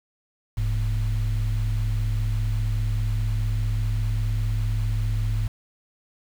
sine tone pair together, 42.43 / 107.4 Hz, F1 / A2, -49 / -41 cents, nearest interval octave + major third, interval 1608 cents, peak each -23 / -22 dBFS, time 0.57-5.48 s, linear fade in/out 10 ms, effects tanh soft clip ceiling -17 dBFS + 7-bit

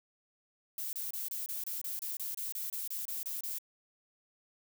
violet noise bursts, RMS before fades -38 dBFS, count 16, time 0.78-3.585 s, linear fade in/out 2 ms, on 150 ms, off 27 ms, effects none

